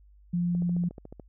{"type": "tone", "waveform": "sine", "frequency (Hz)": 174.5, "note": "F3", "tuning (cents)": -1, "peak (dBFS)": -24, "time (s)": [0.33, 0.89], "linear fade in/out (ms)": 10}
{"type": "click train", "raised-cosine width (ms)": 2, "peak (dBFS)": -29, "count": 10, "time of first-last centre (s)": [0.55, 1.197], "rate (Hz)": 13.9}
{"effects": ["added 50 Hz sine -53 dBFS peak until 1.28 s"]}